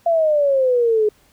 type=exponential sweep; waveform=sine; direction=down; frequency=686 to 417.6 Hz; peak=-13 dBFS; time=0.06-1.09 s; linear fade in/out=5 ms; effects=pink hiss -56 dBFS RMS until 1.32 s